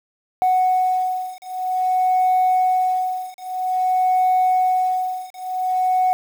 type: beating tone pair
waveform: sine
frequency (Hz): 740 / 740.51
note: F#5 / F#5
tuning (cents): 0 / +1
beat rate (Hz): 0.51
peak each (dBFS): -18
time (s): 0.42-6.13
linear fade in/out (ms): 0
effects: tanh soft clip ceiling -11 dBFS + 7-bit